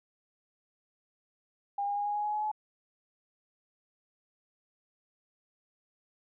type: tone with pitch steps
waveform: sine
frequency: 806 / 812.5 / 819.1 / 825.8 / 832.5 / 839.3 / 846.1 / 852.9 Hz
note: G5 / G#5 / G#5 / G#5 / G#5 / G#5 / G#5 / G#5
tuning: +48 / -38 / -24 / -10 / +4 / +18 / +32 / +46 cents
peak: -29 dBFS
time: 1.78-2.516 s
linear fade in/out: 5 ms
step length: 92 ms
effects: none